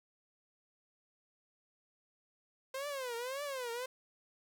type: tone with vibrato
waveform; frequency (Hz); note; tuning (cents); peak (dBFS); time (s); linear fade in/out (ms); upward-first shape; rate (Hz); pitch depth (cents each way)
sawtooth; 520; C5; -11; -34; 2.74-3.86; 5; triangle; 1.8; 220
effects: none